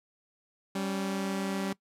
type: tone pair together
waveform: sawtooth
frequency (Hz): 194.63 / 278.1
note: G3 / C#4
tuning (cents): -12 / +6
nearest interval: tritone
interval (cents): 618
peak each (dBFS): -27 / -33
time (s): 0.75-1.73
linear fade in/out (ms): 5
effects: noise-tail reverb RT60 0.1 s tail -21 dB re dry + low-pass 12000 Hz 12 dB/octave

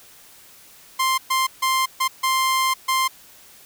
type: tone bursts at uneven times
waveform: sawtooth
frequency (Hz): 1050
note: C6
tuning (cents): +6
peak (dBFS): -14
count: 6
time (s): 0.99-1.18 / 1.3-1.47 / 1.62-1.86 / 2-2.08 / 2.23-2.74 / 2.88-3.08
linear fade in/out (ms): 10
effects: white hiss -48 dBFS RMS until 3.65 s

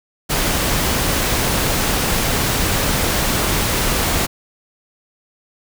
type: noise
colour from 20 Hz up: pink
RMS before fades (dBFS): -18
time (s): 0.29-4.27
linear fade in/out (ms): 20
effects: none

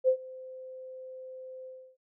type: tone with ADSR envelope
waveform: sine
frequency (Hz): 517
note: C5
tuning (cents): -21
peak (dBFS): -18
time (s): 0.04-1.97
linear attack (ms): 41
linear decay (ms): 84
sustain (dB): -23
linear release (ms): 310
effects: none

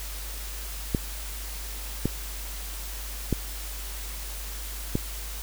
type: clicks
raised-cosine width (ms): 3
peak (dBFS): -10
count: 4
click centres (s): 0.948 / 2.056 / 3.327 / 4.954
effects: added 50 Hz sine -35 dBFS peak until 5.42 s + white hiss -39 dBFS RMS until 5.42 s

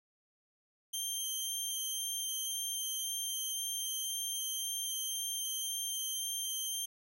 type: tone with vibrato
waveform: 15% pulse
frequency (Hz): 3153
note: G7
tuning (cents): +9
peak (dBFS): -28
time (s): 0.93-6.86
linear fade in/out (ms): 10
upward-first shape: sine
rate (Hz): 1.9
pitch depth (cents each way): 8
effects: none

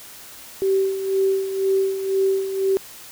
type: tone with tremolo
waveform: sine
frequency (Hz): 386.2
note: G4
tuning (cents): -26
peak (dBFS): -15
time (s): 0.62-2.77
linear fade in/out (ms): 0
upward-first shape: sine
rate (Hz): 2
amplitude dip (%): 65
effects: white hiss -41 dBFS RMS until 3.11 s

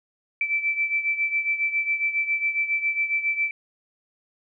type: beating tone pair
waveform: sine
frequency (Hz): 2324 / 2331.3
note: D7 / D7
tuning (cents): -19 / -13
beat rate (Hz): 7.3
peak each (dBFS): -23 / -28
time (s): 0.41-3.51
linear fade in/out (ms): 2
effects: none

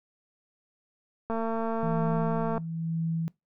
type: click train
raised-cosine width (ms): 1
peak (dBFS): -18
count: 290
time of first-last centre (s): 1.3-2.579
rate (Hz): 226
type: tone with tremolo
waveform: sine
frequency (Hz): 164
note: E3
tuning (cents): -9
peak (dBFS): -26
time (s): 1.83-3.28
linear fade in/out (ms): 0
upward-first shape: sine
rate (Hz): 1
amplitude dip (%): 55
effects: noise-tail reverb RT60 0.2 s tail -23 dB re dry

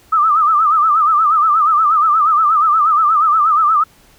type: tone with vibrato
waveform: sine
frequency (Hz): 1244.5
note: D#6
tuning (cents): 0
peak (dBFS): -9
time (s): 0.12-3.84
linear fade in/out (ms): 10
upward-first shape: sine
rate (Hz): 8.4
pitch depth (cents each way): 110
effects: pink hiss -49 dBFS RMS until 4.18 s

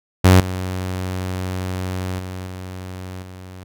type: tone with level steps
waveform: sawtooth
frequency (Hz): 92.5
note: F#2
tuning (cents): 0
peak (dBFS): -4 / -19 / -24 / -26 / -31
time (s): 0.24-3.64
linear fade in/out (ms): 10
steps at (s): 0.4 / 2.19 / 2.47 / 3.22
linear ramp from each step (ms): 2
effects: none

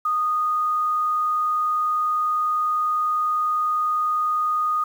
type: tone with quantisation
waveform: sine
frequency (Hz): 1235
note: D#6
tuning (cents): -13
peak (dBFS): -19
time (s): 0.05-4.84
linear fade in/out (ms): 5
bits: 8
effects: none

